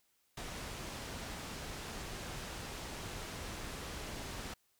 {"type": "low-pass noise", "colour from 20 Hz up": "pink", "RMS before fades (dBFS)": -44, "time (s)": [0.37, 4.54], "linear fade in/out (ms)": 5, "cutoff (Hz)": 8700, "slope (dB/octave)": 12, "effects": ["white hiss -75 dBFS RMS until 4.79 s"]}